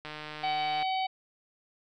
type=click train; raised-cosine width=0.3 ms; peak=-24 dBFS; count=119; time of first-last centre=0.05-0.826 s; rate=152 Hz
type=harmonic tone; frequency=758 Hz; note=F#5; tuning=42 cents sharp; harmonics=1 / 3 / 4 / 5 / 6; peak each=-28 / -38 / -40 / -42 / -44 dBFS; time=0.43-1.07 s; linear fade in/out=10 ms
effects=none